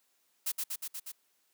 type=noise with echo; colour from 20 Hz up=blue; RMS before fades=-32 dBFS; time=0.46-0.52 s; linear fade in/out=10 ms; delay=120 ms; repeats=5; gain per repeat=-2 dB; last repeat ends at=1.12 s; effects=white hiss -73 dBFS RMS until 1.53 s + high-pass 200 Hz 12 dB/octave